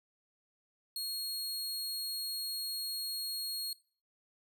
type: tone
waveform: sawtooth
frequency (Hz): 4295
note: C8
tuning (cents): +44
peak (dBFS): -33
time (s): 0.96-3.73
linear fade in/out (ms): 2
effects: noise-tail reverb RT60 0.4 s tail -18 dB re dry